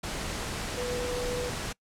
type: tone in noise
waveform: sine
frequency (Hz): 491.9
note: B4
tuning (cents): -7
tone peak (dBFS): -31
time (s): 0.77-1.5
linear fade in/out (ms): 10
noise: pink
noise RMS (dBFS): -34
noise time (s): 0.03-1.73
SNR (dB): 0
effects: noise-tail reverb RT60 0.1 s tail -24 dB re dry + low-pass 9000 Hz 12 dB/octave